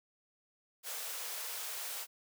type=high-pass noise; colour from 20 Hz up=white; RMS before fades=-41 dBFS; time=0.83-2.07 s; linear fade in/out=50 ms; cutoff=420 Hz; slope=96 dB/octave; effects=none